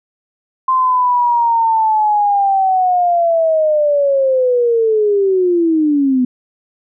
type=linear sweep; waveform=sine; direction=down; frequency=1046.5 to 246.9 Hz; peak=-10 dBFS; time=0.68-6.25 s; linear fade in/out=5 ms; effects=none